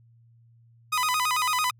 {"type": "tone with vibrato", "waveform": "sawtooth", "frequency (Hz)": 1116, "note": "C#6", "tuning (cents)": 11, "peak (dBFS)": -19, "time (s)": [0.92, 1.71], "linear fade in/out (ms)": 10, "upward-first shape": "square", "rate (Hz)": 9, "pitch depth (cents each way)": 190, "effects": ["added 116 Hz sine -54 dBFS peak until 1.79 s"]}